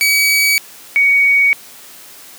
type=tone pair in turn; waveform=sawtooth / sine; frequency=2274 / 2243 Hz; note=C#7 / C#7; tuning=+44 / +20 cents; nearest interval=unison; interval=24 cents; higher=first; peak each=-7 / -8 dBFS; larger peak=first; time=0.01-0.58 / 0.96-1.53 s; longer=neither; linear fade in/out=0 ms; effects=white hiss -38 dBFS RMS until 2.38 s + high-pass 150 Hz 12 dB/octave